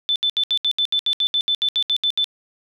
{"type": "tone bursts", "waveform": "sine", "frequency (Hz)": 3520, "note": "A7", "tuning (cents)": 0, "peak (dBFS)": -16, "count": 16, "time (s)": [0.09, 2.243], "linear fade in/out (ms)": 0, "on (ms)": 68, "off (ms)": 71, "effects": []}